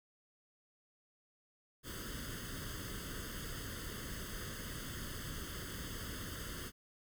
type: noise with comb filter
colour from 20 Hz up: pink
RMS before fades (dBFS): -44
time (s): 1.83-6.72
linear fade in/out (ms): 50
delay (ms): 0.62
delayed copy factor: +0.85
effects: none